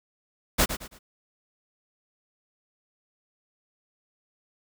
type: noise with echo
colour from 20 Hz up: pink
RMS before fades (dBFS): -20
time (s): 0.58-0.66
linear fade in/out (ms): 20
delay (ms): 110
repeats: 3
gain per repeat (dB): -10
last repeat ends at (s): 0.99
effects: none